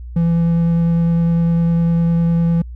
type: tone with vibrato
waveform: triangle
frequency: 168 Hz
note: E3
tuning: 33 cents sharp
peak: -10 dBFS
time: 0.16-2.62 s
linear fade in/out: 5 ms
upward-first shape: triangle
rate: 9.9 Hz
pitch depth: 10 cents each way
effects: added 60 Hz sine -28 dBFS peak until 2.75 s